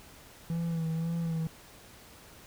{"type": "tone with vibrato", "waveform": "triangle", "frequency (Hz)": 164.81, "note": "E3", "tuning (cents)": 0, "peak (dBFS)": -27, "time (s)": [0.5, 1.47], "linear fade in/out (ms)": 0, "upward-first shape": "sine", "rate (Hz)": 1.9, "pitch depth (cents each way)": 37, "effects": ["pink hiss -53 dBFS RMS until 2.46 s"]}